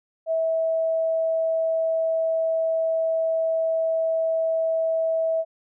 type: tone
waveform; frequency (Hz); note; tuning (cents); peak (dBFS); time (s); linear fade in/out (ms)
sine; 650; E5; -24; -20; 0.26-5.45; 50
effects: none